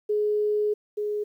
sine tone pair in turn, 420 / 418.2 Hz, G#4 / G#4, +19 / +12 cents, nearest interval unison, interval 7 cents, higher first, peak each -21 / -25 dBFS, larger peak first, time 0.09-0.74 / 0.97-1.24 s, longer first, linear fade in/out 10 ms, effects 10-bit

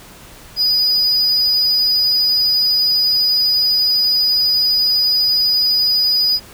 triangle tone, 4944 Hz, D#8, 12 cents flat, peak -11 dBFS, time 0.56-6.4 s, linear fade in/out 50 ms, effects pink hiss -40 dBFS RMS until 6.53 s

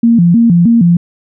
sine tone with vibrato, 200 Hz, G3, 35 cents sharp, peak -4 dBFS, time 0.03-0.97 s, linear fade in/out 5 ms, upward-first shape square, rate 3.2 Hz, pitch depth 260 cents each way, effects none

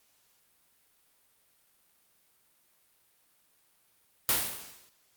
white noise with exponential decay, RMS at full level -23 dBFS, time 4.29-4.89 s, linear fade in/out 0 ms, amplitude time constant 130 ms, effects white hiss -68 dBFS RMS until 5.16 s + Opus 48 kbps

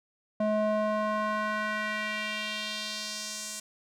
square tone with band-pass filter sweep, 213.2 Hz, G#3, 46 cents sharp, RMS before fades -31 dBFS, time 0.4-3.6 s, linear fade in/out 5 ms, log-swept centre 530 to 7700 Hz, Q 1.8, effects none

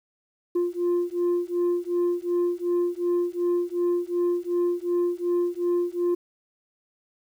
sine beating tone pair, 349.2 / 351.9 Hz, F4 / F4, 0 / +13 cents, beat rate 2.7 Hz, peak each -23 / -23 dBFS, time 0.55-6.15 s, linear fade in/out 10 ms, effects tanh soft clip ceiling -19 dBFS + 9-bit

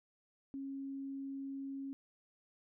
sine tone, 273.1 Hz, C#4, 26 cents flat, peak -40 dBFS, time 0.54-1.93 s, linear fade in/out 0 ms, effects none

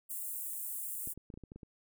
white high-pass noise, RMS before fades -40 dBFS, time 0.09-1.14 s, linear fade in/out 20 ms, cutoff 8000 Hz, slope 48 dB/octave
clicks, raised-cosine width 3 ms, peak -35 dBFS, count 9, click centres 1.074 / 1.176 / 1.302 / 1.34 / 1.375 / 1.437 / 1.519 / 1.56 / 1.632 s
effects none

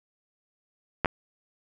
clicks, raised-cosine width 0.5 ms, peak -8 dBFS, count 2, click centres 1.047 / 1.058 s, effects none

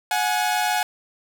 sawtooth tone pair together, 732 / 838.8 Hz, F#5 / G#5, -19 / +17 cents, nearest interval major second, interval 236 cents, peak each -19 dBFS, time 0.11-0.83 s, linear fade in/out 2 ms, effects none

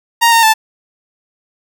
sawtooth tone with pitch steps, 932 / 918 / 880 Hz, A#5 / A#5 / A5, -1 / -27 / 0 cents, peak -3 dBFS, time 0.21-0.54 s, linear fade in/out 20 ms, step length 110 ms, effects none

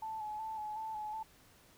sine tone with vibrato, 865 Hz, A5, 30 cents flat, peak -38 dBFS, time 0.02-1.23 s, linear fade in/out 5 ms, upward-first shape square, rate 2.7 Hz, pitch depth 30 cents each way, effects pink hiss -63 dBFS RMS until 1.77 s

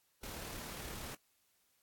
pink noise with amplitude modulation, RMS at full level -44 dBFS, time 0.23-1.15 s, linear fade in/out 5 ms, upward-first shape sine, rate 37.3 Hz, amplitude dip 30%, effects white hiss -75 dBFS RMS until 1.82 s + AAC 64 kbps

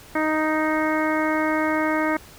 harmonic tone, 311.1 Hz, D#4, in tune, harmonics 1 / 2 / 3 / 4 / 5 / 6 / 7, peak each -23 / -26 / -28 / -29 / -30 / -31 / -31 dBFS, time 0.15-2.17 s, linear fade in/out 5 ms, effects pink hiss -46 dBFS RMS until 2.38 s

